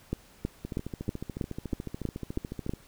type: two click trains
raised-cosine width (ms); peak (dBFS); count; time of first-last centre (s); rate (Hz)
3; -16 / -22; 9 / 30; 0.13-2.694 / 0.65-2.736; 3.12 / 13.9
effects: pink hiss -57 dBFS RMS until 2.87 s